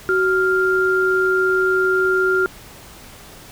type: tone pair together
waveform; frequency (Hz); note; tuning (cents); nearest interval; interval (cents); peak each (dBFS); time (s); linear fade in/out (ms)
sine; 374.7 / 1396.9; F#4 / F6; +22 / 0; octave + major seventh; 2278; -17; 0.09-2.46; 0
effects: pink hiss -41 dBFS RMS until 3.51 s